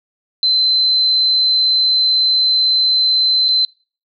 sine tone with dropouts, 4069 Hz, C8, 49 cents flat, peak -11 dBFS, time 0.43-3.65 s, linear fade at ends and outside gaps 1 ms, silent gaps 3.483-3.487 s, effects noise-tail reverb RT60 0.4 s tail -26 dB re dry

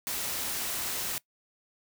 white noise, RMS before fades -33 dBFS, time 0.07-1.18 s, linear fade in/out 0 ms, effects noise-tail reverb RT60 0.1 s tail -21 dB re dry

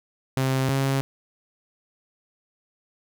sawtooth tone pair in turn, 132.4 / 135.65 Hz, C3 / C#3, +21 / -37 cents, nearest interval unison, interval 42 cents, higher second, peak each -17 / -17 dBFS, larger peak neither, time 0.37-0.69 / 0.69-1.01 s, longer neither, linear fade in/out 0 ms, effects none

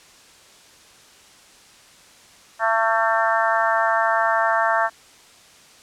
harmonic tone, 224.6 Hz, A3, 36 cents sharp, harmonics 3 / 4 / 5 / 6 / 7 / 8, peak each -22 / -23 / -24 / -25 / -25 / -26 dBFS, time 2.59-4.9 s, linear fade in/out 50 ms, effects white hiss -49 dBFS RMS until 5.82 s + low-pass 8000 Hz 12 dB/octave

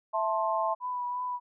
sine chord, A minor, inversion second, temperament just, 660 / 880 / 1056 Hz, E5 / A5 / C6, +2 / 0 / +16 cents, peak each -30 dBFS, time 0.13-0.75 s, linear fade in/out 20 ms
sine tone with vibrato, 987.8 Hz, B5, in tune, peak -30 dBFS, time 0.8-1.4 s, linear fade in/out 50 ms, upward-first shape triangle, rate 2.9 Hz, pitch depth 23 cents each way
effects none

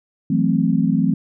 sine chord, F# half-diminished seventh, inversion third, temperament equal, 164.81 / 185 / 220 / 261.6 Hz, E3 / F#3 / A3 / C4, 0 / 0 / 0 / 0 cents, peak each -20 dBFS, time 0.3-1.14 s, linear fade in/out 5 ms, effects none

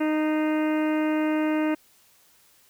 harmonic tone with a mistuned harmonic, 308.7 Hz, D#4, 14 cents flat, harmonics 1 / 2 / 3 / 4 / 5 / 6 / 7 / 8 / 9, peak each -22 / -30 / -35 / -39 / -38 / -42 / -40 / -42 / -44 dBFS, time 0-1.75 s, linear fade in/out 10 ms, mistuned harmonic 7, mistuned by -50 cents, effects white hiss -59 dBFS RMS until 2.69 s

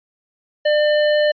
square tone, 599 Hz, D5, 34 cents sharp, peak -14 dBFS, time 0.65-1.32 s, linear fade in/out 10 ms, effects resampled to 11025 Hz

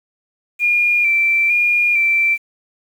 sine tone with vibrato, 2382 Hz, D7, 24 cents sharp, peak -12 dBFS, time 0.59-2.38 s, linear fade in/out 50 ms, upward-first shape square, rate 1.1 Hz, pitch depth 29 cents each way, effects 7-bit

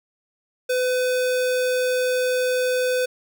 square tone, 504 Hz, B4, 35 cents sharp, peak -20 dBFS, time 0.69-3.06 s, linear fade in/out 10 ms, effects none

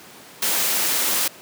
white noise, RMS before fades -21 dBFS, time 0.42-1.28 s, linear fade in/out 5 ms, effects pink hiss -43 dBFS RMS until 1.41 s + high-pass 200 Hz 12 dB/octave

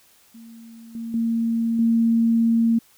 sine tone with level steps, 229.3 Hz, A#3, 28 cents flat, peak -40 / -28 / -19 / -15 dBFS, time 0.34-2.79 s, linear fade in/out 10 ms, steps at 0.95 / 1.14 / 1.79 s, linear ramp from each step 2 ms, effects white hiss -56 dBFS RMS until 2.97 s

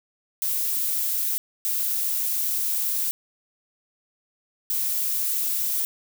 violet noise bursts at uneven times, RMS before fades -25 dBFS, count 3, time 0.42-1.38 / 1.65-3.11 / 4.7-5.85 s, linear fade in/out 0 ms, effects none

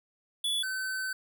square tone pair in turn, 3430 / 1527.9 Hz, A7 / G6, -45 / -45 cents, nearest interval octave + major second, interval 1400 cents, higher first, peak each -28 / -32 dBFS, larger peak first, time 0.44-0.63 / 0.63-1.13 s, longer second, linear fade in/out 5 ms, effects none

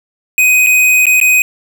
square tone with dropouts, 2504 Hz, D#7, 10 cents sharp, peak -7 dBFS, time 0.38-1.42 s, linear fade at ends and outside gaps 1 ms, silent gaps 0.664-0.669 / 1.056-1.067 / 1.201-1.213 s, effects none

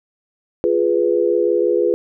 sine chord, F diminished, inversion none, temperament equal, 349.2 / 415.3 / 493.9 Hz, F4 / Ab4 / Cb5, 0 / 0 / 0 cents, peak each -18 dBFS, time 0.64-1.94 s, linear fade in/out 0 ms, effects none

